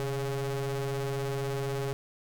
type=ring-modulated tone; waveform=40% pulse; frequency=140 Hz; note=C#3; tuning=18 cents sharp; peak=-26 dBFS; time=0-1.93 s; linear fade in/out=0 ms; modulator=272 Hz; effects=none